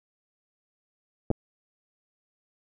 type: clicks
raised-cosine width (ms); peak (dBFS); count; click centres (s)
2; -12; 2; 1.304 / 1.313
effects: none